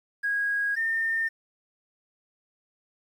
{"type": "tone pair in turn", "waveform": "triangle", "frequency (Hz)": [1645, 1812.7], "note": ["G#6", "A#6"], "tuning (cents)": [-17, -49], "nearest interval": "major second", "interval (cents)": 168, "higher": "second", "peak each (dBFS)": -20, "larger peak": "neither", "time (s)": [[0.23, 0.76], [0.76, 1.29]], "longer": "neither", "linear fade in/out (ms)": 20, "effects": ["tanh soft clip ceiling -22 dBFS", "10-bit"]}